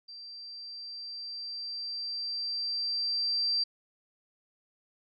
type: tone with level ramp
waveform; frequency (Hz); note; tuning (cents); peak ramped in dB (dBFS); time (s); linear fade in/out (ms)
sine; 4700; D8; +1; -43 to -25; 0.08-3.64; 10
effects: none